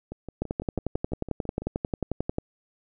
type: two click trains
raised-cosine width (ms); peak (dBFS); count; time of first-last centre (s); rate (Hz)
2; -23 / -13; 10 / 23; 0.12-1.62 / 0.42-2.384; 6 / 11.2
effects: none